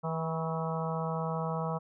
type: harmonic tone with a mistuned harmonic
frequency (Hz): 162.3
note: E3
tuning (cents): -27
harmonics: 1 / 3 / 4 / 5 / 6 / 7 / 8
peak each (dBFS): -33 / -38 / -39 / -40 / -41 / -41 / -42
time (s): 0.03-1.79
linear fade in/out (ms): 20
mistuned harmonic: 7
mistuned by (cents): -40
effects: none